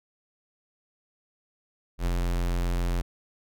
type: tone with ADSR envelope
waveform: square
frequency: 43.65 Hz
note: F1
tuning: in tune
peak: -23 dBFS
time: 1.98-3.02 s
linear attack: 82 ms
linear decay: 18 ms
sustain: -2 dB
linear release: 13 ms
effects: none